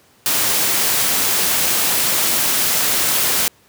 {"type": "noise", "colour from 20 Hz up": "white", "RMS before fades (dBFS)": -17, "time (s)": [0.26, 3.48], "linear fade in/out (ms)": 0, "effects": ["pink hiss -53 dBFS RMS until 3.68 s", "high-pass 100 Hz 12 dB/octave"]}